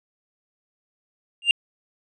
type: tone with exponential growth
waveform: triangle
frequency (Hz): 2794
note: F7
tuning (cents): 0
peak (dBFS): -6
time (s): 1.42-1.51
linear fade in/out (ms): 1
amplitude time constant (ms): 19
effects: tanh soft clip ceiling -7 dBFS + resampled to 24000 Hz